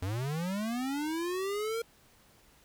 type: linear sweep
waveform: square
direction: up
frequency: 87.31 to 466.2 Hz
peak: -32 dBFS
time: 0.02-1.82 s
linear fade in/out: 5 ms
effects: pink hiss -62 dBFS RMS until 2.64 s